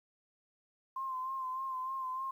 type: tone with vibrato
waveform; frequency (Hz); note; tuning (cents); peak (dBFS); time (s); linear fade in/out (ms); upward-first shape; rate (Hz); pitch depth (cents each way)
sine; 1046.5; C6; 0; -35; 0.96-2.31; 5; sine; 3.3; 38
effects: 11-bit